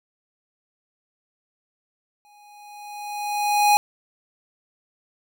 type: tone with exponential growth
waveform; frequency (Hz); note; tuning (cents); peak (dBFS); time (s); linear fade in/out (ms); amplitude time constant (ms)
square; 828; G#5; -5; -13; 2.25-3.77; 0; 330
effects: none